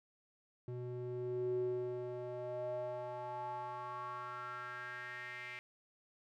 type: tone with band-pass filter sweep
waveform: square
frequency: 123.47 Hz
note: B2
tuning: in tune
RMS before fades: -42 dBFS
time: 0.68-5.59 s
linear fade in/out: 0 ms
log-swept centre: 250 to 2200 Hz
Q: 5.3
effects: none